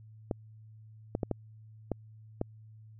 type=clicks; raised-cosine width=2 ms; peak=-17 dBFS; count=6; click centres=0.312 / 1.151 / 1.232 / 1.313 / 1.917 / 2.414 s; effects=added 109 Hz sine -50 dBFS peak until 2.99 s